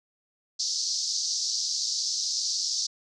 white band-pass noise, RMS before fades -29 dBFS, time 0.59-2.87 s, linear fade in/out 10 ms, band 4400 to 6100 Hz, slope 48 dB/octave, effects none

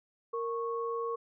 sine tone pair together, 463.8 / 1103 Hz, A#4 / C#6, -9 / -9 cents, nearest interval octave + minor third, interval 1500 cents, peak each -33 / -36 dBFS, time 0.33-1.16 s, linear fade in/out 10 ms, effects none

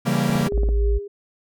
45% pulse chord, C# diminished seventh, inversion none, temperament equal with one note detuned, 138.59 / 167.5 / 196 / 233.1 Hz, C#3 / E3 / G3 / Bb3, 0 / +28 / 0 / 0 cents, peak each -24 dBFS, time 0.05-0.49 s, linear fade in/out 20 ms
click train, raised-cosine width 2 ms, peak -16 dBFS, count 8, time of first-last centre 0.3-0.689 s, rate 18 Hz
sine tone with tremolo, 404.6 Hz, G#4, 45 cents flat, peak -24 dBFS, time 0.44-1.08 s, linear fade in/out 10 ms, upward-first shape triangle, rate 2.8 Hz, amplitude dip 60%
sine tone, 54 Hz, A1, 32 cents flat, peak -16 dBFS, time 0.53-0.99 s, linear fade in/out 20 ms
effects none

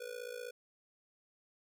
square tone with amplitude modulation, 489.2 Hz, B4, 16 cents flat, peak -39 dBFS, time 0-0.51 s, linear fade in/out 10 ms, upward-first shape sine, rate 56 Hz, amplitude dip 85%, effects none

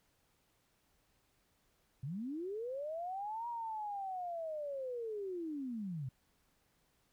sine linear two-way sweep, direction up then down, 121 to 956 to 121 Hz, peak -38 dBFS, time 2.03-6.09 s, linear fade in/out 5 ms, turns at 3.48 s, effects pink hiss -75 dBFS RMS until 7.12 s

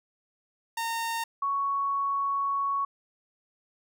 sawtooth / sine tone pair in turn, 917 / 1112.9 Hz, A#5 / C#6, -29 / +6 cents, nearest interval minor third, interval 335 cents, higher second, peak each -25 dBFS, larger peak neither, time 0.77-1.24 / 1.42-2.85 s, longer second, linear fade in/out 5 ms, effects none

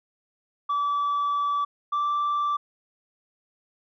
sine tone pair in turn, 1153 / 1169.8 Hz, D6 / D6, -32 / -7 cents, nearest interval unison, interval 25 cents, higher second, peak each -20 dBFS, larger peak neither, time 0.69-1.65 / 1.92-2.57 s, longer first, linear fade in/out 10 ms, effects tanh soft clip ceiling -21 dBFS

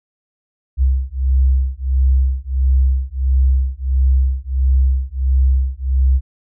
sine beating tone pair, 64.9 / 66.4 Hz, C2 / C2, -13 / +26 cents, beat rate 1.5 Hz, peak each -15 dBFS, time 0.77-6.21 s, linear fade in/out 50 ms, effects none

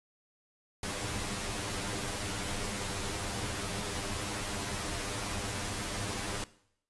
pink noise with comb filter, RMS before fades -36 dBFS, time 0.83-6.44 s, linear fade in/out 2 ms, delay 10 ms, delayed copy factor +1, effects noise-tail reverb RT60 0.7 s tail -19 dB re dry + resampled to 24000 Hz

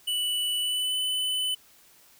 square tone with pitch glide, 2965 to 3010 Hz, F#7 to F#7, +3 to +29 cents, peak -26 dBFS, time 0.07-1.55 s, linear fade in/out 10 ms, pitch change +26 cents, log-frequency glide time 0.61-0.95 s, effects white hiss -57 dBFS RMS until 2.19 s

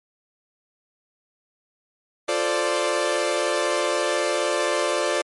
sawtooth chord, D minor seventh, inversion first, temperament equal, 349.2 / 440 / 523.3 / 587.3 Hz, F4 / A4 / C5 / D5, 0 / 0 / 0 / 0 cents, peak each -24 / -25 / -23 / -20 dBFS, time 2.28-5.22 s, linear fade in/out 10 ms, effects MP3 48 kbps

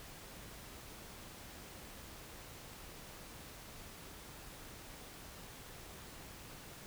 silence, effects pink hiss -52 dBFS RMS until 6.86 s

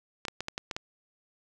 clicks, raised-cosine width 0.2 ms, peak -16 dBFS, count 7, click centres 0.252 / 0.283 / 0.406 / 0.484 / 0.579 / 0.712 / 0.765 s, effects none

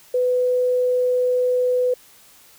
sine tone, 499.4 Hz, B4, 19 cents sharp, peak -16 dBFS, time 0.14-1.94 s, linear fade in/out 5 ms, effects white hiss -50 dBFS RMS until 2.58 s

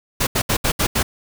pink noise bursts at uneven times, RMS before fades -18 dBFS, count 6, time 0.2-0.27 / 0.35-0.42 / 0.49-0.57 / 0.64-0.72 / 0.79-0.87 / 0.95-1.03 s, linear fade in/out 10 ms, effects none

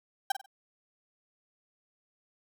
35% pulse tone with echo, 785 Hz, G5, 2 cents sharp, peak -22 dBFS, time 0.3-0.32 s, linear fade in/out 5 ms, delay 47 ms, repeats 3, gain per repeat -10 dB, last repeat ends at 0.461 s, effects none

